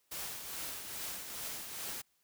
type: noise with tremolo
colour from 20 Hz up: white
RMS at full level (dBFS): -40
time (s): 0.11-2.02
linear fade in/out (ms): 10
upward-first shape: triangle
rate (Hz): 2.4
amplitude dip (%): 50
effects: white hiss -75 dBFS RMS until 2.23 s